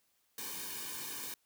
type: noise with comb filter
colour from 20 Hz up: white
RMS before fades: -42 dBFS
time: 0.38-1.34 s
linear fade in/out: 2 ms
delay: 1.5 ms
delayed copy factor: -1
effects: white hiss -75 dBFS RMS until 1.45 s